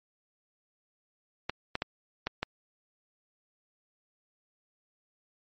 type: clicks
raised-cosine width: 0.3 ms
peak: -14 dBFS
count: 5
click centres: 1.496 / 1.754 / 1.821 / 2.27 / 2.43 s
effects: MP3 32 kbps